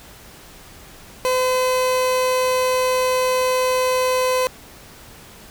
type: tone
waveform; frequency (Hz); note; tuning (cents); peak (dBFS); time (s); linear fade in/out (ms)
30% pulse; 510; C5; -44; -14; 1.25-4.47; 0
effects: pink hiss -43 dBFS RMS until 5.5 s